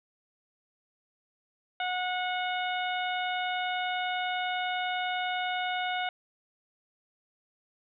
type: harmonic tone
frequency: 730 Hz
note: F#5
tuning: 24 cents flat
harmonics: 1 / 2 / 3 / 4 / 5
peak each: -31 / -35 / -37 / -39 / -40 dBFS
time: 1.8-6.09 s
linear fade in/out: 2 ms
effects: none